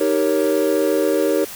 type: chord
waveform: triangle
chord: Eb dominant seventh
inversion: none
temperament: equal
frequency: 311.1 / 392 / 466.2 / 554.4 Hz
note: Eb4 / G4 / Bb4 / Db5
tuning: 0 / 0 / 0 / 0 cents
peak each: -19 dBFS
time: 0-1.45 s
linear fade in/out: 10 ms
effects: white hiss -34 dBFS RMS until 1.55 s